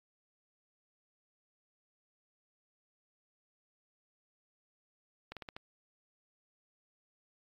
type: slowing click train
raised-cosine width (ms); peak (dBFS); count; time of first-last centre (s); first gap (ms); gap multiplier
0.3; -27; 5; 5.32-5.565; 47; 1.18
effects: AAC 32 kbps